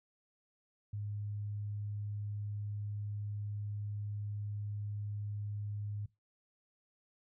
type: tone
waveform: sine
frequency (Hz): 103.5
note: G#2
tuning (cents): -5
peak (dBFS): -37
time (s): 0.93-6.06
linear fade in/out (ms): 5
effects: noise-tail reverb RT60 0.2 s tail -20 dB re dry